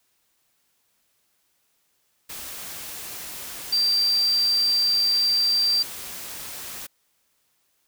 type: tone in noise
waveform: sine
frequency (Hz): 4699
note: D8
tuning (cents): 0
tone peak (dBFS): -18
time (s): 3.72-5.83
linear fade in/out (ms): 10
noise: white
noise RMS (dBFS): -36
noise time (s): 2.29-6.87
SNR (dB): +15
effects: white hiss -69 dBFS RMS until 7.87 s